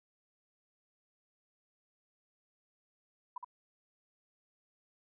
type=tone with echo; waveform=sine; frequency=987.8 Hz; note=B5; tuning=in tune; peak=-37 dBFS; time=3.36-3.38 s; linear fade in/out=5 ms; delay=66 ms; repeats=1; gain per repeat=-3 dB; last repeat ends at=3.446 s; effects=none